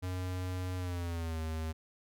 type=tone with pitch glide; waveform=square; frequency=91.6 to 79.74 Hz; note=F#2 to D#2; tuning=-17 to +43 cents; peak=-35 dBFS; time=0.02-1.73 s; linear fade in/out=20 ms; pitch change=-240 cents; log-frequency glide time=0.77-1.4 s; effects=none